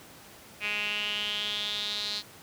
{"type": "tone with band-pass filter sweep", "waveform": "sawtooth", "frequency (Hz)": 208, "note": "G#3", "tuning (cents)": 3, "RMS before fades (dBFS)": -32, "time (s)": [0.6, 2.23], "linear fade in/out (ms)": 50, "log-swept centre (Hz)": [2500, 4200], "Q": 6.7, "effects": ["pink hiss -50 dBFS RMS until 2.42 s", "high-pass 100 Hz 12 dB/octave"]}